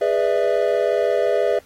triangle chord, E dominant seventh, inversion first, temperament just, 412 / 494.4 / 593.3 / 659.3 Hz, G#4 / B4 / D5 / E5, -14 / +2 / +18 / 0 cents, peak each -20 dBFS, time 0.01-1.59 s, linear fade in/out 5 ms, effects pink hiss -53 dBFS RMS until 1.65 s + AAC 48 kbps

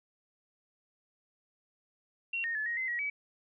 sine tone with pitch steps, 2740 / 1848 / 1725 / 1880 / 2057 / 1911 / 2283 Hz, F7 / A#6 / A6 / A#6 / C7 / A#6 / D7, -34 / -16 / -35 / +14 / -30 / +43 / -50 cents, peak -31 dBFS, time 2.33-3.1 s, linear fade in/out 5 ms, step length 110 ms, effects none

